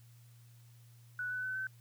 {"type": "tone with pitch steps", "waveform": "sine", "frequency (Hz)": [1480, 1497.2, 1514.6, 1532.2], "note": ["F#6", "F#6", "F#6", "G6"], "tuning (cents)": [0, 20, 40, -40], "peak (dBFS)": -35, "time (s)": [1.19, 1.67], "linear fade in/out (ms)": 2, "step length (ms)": 120, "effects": ["added 118 Hz sine -56 dBFS peak until 1.8 s", "white hiss -68 dBFS RMS until 1.8 s"]}